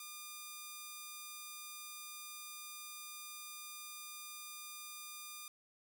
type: tone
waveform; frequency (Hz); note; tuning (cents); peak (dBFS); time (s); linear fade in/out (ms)
5% pulse; 1206; D6; +46; -35; 0-5.48; 2
effects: none